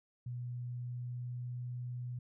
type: tone with pitch glide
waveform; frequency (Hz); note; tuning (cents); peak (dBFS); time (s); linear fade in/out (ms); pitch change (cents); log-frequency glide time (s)
sine; 122.4 to 123.18; B2 to B2; -15 to -4; -38; 0.26-2.19; 5; +11; 0.69-1.65
effects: none